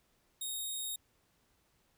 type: tone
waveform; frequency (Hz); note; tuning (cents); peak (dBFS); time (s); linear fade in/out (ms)
10% pulse; 3729; A#7; 0; -29; 0.41-0.96; 5
effects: pink hiss -73 dBFS RMS until 1.97 s